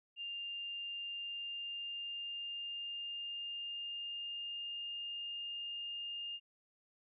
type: tone with pitch glide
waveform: sine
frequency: 2800 to 2819 Hz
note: F7 to F7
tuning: +4 to +16 cents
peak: -40 dBFS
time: 0.16-6.4 s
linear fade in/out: 50 ms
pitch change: +12 cents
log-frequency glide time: 1.14-4.86 s
effects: none